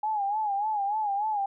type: tone with vibrato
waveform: sine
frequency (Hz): 830.6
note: G#5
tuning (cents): 0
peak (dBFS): -25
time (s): 0.03-1.46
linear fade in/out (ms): 5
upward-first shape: sine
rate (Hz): 3.4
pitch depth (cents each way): 90
effects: none